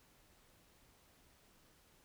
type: silence
effects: pink hiss -68 dBFS RMS until 2.04 s